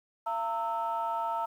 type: tone cluster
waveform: sine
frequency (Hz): 679 / 914 / 1312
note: F5 / A#5 / E6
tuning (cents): -49 / -34 / -9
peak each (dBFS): -35 / -30 / -35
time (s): 0.26-1.46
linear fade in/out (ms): 10
effects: tanh soft clip ceiling -22 dBFS + 10-bit